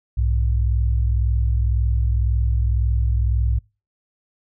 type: tone pair together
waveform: sine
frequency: 61.91 / 103.83 Hz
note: B1 / G#2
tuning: +5 / 0 cents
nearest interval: major sixth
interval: 895 cents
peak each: -17 / -23 dBFS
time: 0.17-3.59 s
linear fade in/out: 10 ms
effects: noise-tail reverb RT60 0.3 s tail -25 dB re dry